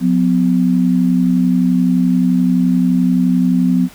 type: tone pair together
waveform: sine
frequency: 180.4 / 252 Hz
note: F#3 / B3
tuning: -44 / +35 cents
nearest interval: tritone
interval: 579 cents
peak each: -13 dBFS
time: 0-3.89 s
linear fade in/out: 50 ms
effects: pink hiss -41 dBFS RMS until 3.94 s